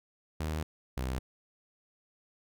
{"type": "tone pair in turn", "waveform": "sawtooth", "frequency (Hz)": [77.9, 64.22], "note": ["D#2", "C2"], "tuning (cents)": [3, -32], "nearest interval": "minor third", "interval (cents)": 335, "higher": "first", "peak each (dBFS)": -28, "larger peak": "neither", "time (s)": [[0.4, 0.63], [0.97, 1.19]], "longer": "first", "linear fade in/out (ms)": 5, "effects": []}